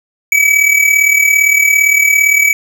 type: tone with amplitude modulation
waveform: square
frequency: 2285 Hz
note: D7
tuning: 48 cents flat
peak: -5 dBFS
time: 0.32-2.53 s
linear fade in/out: 2 ms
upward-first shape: sine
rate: 37.6 Hz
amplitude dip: 65%
effects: none